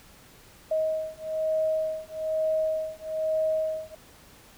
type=beating tone pair; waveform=sine; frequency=630 / 631.1 Hz; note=D#5 / D#5; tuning=+21 / +24 cents; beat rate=1.1 Hz; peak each=-28 dBFS; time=0.71-3.95 s; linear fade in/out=5 ms; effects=pink hiss -53 dBFS RMS until 4.57 s